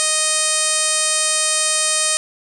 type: tone with low-pass filter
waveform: 5% pulse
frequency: 622.3 Hz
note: D#5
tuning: in tune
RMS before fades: -18 dBFS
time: 0-2.17 s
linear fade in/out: 0 ms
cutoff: 9000 Hz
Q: 6.4
effects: none